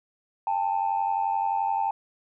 sine tone pair together, 799.5 / 891 Hz, G5 / A5, +34 / +22 cents, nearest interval major second, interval 188 cents, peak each -25 / -25 dBFS, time 0.47-1.91 s, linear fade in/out 2 ms, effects tanh soft clip ceiling -17 dBFS

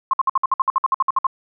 sine tone bursts, 1065 Hz, C6, 30 cents sharp, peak -13 dBFS, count 15, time 0.11-1.268 s, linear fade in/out 2 ms, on 24 ms, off 57 ms, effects none

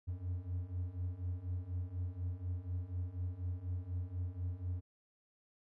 triangle beating tone pair, 87.31 / 91.41 Hz, F2 / F#2, 0 / -20 cents, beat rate 4.1 Hz, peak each -40 / -37 dBFS, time 0.07-4.81 s, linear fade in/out 20 ms, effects none

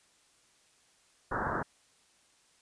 white low-pass noise, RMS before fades -33 dBFS, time 1.31-1.63 s, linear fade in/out 10 ms, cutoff 1700 Hz, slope 96 dB/octave, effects white hiss -66 dBFS RMS until 2.61 s + resampled to 22050 Hz

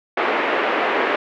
pink band-pass noise, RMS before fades -20 dBFS, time 0.17-1.16 s, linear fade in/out 5 ms, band 340 to 2500 Hz, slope 24 dB/octave, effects none

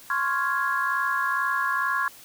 sine chord, Db major seventh, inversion third, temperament equal, 1046.5 / 1108.7 / 1396.9 / 1661.2 Hz, C6 / Db6 / F6 / Ab6, 0 / 0 / 0 / 0 cents, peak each -28 / -28 / -29 / -26 dBFS, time 0.1-2.08 s, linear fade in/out 2 ms, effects tanh soft clip ceiling -12 dBFS + white hiss -48 dBFS RMS until 2.24 s

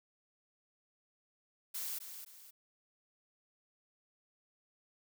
blue noise with echo, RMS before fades -40 dBFS, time 1.74-1.99 s, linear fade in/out 10 ms, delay 260 ms, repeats 2, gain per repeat -8 dB, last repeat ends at 2.51 s, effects none

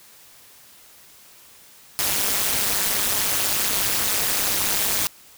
white noise with amplitude modulation, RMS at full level -18 dBFS, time 1.99-5.07 s, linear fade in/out 0 ms, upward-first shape sine, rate 205 Hz, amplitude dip 100%, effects white hiss -49 dBFS RMS until 5.37 s

